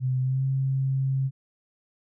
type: tone with pitch glide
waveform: sine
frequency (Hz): 128.8 to 134.04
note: C3 to C3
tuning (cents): -27 to +42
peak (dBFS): -22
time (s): 0-1.31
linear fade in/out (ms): 50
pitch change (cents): +69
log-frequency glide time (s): 0.21-0.44
effects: none